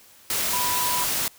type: tone in noise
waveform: sine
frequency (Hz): 985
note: B5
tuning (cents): -5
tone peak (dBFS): -26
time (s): 0.53-1.04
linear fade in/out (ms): 2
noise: white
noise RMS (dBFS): -25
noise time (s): 0.3-1.28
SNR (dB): -4
effects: white hiss -52 dBFS RMS until 1.38 s